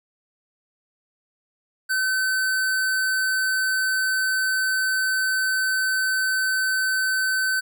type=tone; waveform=square; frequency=1528 Hz; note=G6; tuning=45 cents flat; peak=-21 dBFS; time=1.89-7.61 s; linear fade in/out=20 ms; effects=none